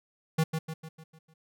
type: tone with echo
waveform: square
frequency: 159.7 Hz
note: D#3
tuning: 45 cents sharp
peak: -23 dBFS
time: 0.38-0.44 s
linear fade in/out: 10 ms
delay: 150 ms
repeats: 6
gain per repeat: -6 dB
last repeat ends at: 1.34 s
effects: none